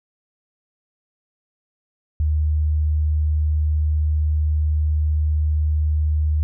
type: tone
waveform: sine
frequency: 76.3 Hz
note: D#2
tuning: 33 cents flat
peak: -16 dBFS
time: 2.2-6.43 s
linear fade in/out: 0 ms
effects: none